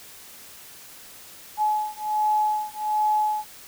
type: beating tone pair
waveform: sine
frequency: 850 / 851.3 Hz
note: G#5 / G#5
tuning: +40 / +43 cents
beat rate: 1.3 Hz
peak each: -24 dBFS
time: 1.57-3.45 s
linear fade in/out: 50 ms
effects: white hiss -45 dBFS RMS until 3.67 s